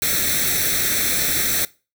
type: noise with comb filter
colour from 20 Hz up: white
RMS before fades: -20 dBFS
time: 0.02-1.65 s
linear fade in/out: 2 ms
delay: 0.51 ms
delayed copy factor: +0.8
effects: noise-tail reverb RT60 0.3 s tail -21 dB re dry